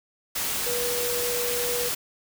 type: tone in noise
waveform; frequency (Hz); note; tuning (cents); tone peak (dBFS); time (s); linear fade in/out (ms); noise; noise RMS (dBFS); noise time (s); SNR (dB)
sine; 484.8; B4; -32; -28; 0.66-1.89; 10; white; -28; 0.35-1.95; -3
effects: none